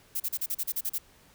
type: noise bursts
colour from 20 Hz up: violet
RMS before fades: -30 dBFS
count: 10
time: 0.15-0.984 s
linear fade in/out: 10 ms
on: 51 ms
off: 36 ms
effects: pink hiss -59 dBFS RMS until 1.34 s